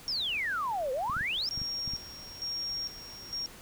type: exponential two-way sweep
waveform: sine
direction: down then up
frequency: 5588 to 493.9 to 5588 Hz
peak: -29 dBFS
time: 0.08-1.49 s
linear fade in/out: 0 ms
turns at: 0.92 s
type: clicks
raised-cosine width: 5 ms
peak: -28 dBFS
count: 7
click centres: 1.098 / 1.167 / 1.21 / 1.576 / 1.617 / 1.877 / 1.936 s
type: tone with tremolo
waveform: sine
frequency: 5570 Hz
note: F8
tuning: 5 cents flat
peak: -32 dBFS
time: 1.51-3.46 s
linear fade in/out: 0 ms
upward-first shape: square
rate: 1.1 Hz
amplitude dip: 75%
effects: pink hiss -50 dBFS RMS until 3.61 s